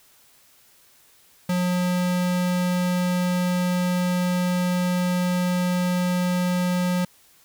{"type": "tone", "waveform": "square", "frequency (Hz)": 179.6, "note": "F3", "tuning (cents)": 49, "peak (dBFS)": -21, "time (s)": [1.49, 7.05], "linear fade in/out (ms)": 5, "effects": ["white hiss -56 dBFS RMS until 7.44 s"]}